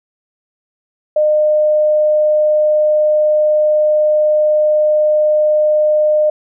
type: tone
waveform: sine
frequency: 608 Hz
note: D#5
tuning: 40 cents flat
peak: -9 dBFS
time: 1.16-6.3 s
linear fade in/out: 5 ms
effects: none